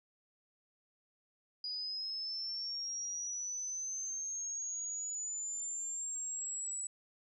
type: linear sweep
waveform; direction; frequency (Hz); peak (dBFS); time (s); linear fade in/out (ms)
sine; up; 4900 to 7902; -37; 1.64-6.87; 2
effects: none